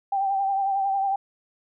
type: tone with vibrato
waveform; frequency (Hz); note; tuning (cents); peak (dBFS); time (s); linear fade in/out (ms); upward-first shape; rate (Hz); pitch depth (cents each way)
sine; 784; G5; 0; -21; 0.12-1.16; 5; triangle; 11; 44
effects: none